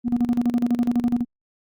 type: tone with tremolo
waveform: sine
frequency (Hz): 240.4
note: B3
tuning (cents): -46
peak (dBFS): -13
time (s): 0.04-1.25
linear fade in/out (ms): 50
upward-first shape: square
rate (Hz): 12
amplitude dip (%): 80
effects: tanh soft clip ceiling -15 dBFS + Opus 48 kbps